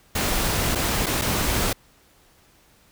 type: noise with dropouts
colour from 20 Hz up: pink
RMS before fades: -23 dBFS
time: 0.15-1.73 s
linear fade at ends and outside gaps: 5 ms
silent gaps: 0.751-0.755 / 1.061-1.065 / 1.214-1.218 s
effects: pink hiss -57 dBFS RMS until 2.91 s